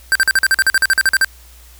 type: tone bursts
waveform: square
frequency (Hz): 1568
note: G6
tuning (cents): 0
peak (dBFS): -10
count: 15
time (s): 0.12-1.246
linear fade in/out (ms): 0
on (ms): 34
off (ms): 44
effects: added 60 Hz sine -41 dBFS peak until 1.79 s + white hiss -46 dBFS RMS until 1.79 s